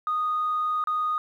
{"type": "tone with dropouts", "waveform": "sine", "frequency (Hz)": 1238, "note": "D#6", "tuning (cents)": -9, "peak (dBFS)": -22, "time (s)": [0.07, 1.18], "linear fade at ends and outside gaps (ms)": 1, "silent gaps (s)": [0.84, 0.872], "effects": ["tanh soft clip ceiling -19 dBFS", "10-bit"]}